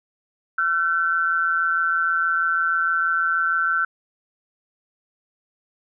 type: tone pair together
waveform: sine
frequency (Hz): 1357.7 / 1524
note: F6 / G6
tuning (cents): -49 / -49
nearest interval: major second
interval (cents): 200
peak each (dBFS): -21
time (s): 0.58-3.85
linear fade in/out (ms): 5
effects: none